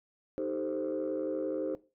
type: chord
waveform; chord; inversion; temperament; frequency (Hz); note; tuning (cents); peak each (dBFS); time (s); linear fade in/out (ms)
sine; A half-diminished seventh; second; equal with one note detuned; 311.1 / 388.4 / 440 / 523.3; Eb4 / G4 / A4 / C5; 0 / -16 / 0 / 0; -35 / -36 / -38 / -34; 0.38-1.75; 0
effects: noise-tail reverb RT60 0.3 s tail -18 dB re dry + tanh soft clip ceiling -25 dBFS